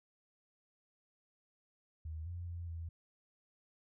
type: tone with pitch steps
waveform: sine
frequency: 79.1 / 87.2 / 85.8 / 83 Hz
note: D#2 / F2 / F2 / E2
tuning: +29 / -2 / -30 / +12 cents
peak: -40 dBFS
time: 2.05-2.89 s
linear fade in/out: 5 ms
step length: 210 ms
effects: none